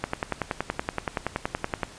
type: click train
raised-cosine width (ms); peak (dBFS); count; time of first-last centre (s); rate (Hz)
0.5; -10; 20; 0.04-1.832; 10.6
effects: pink hiss -46 dBFS RMS until 1.98 s + resampled to 22050 Hz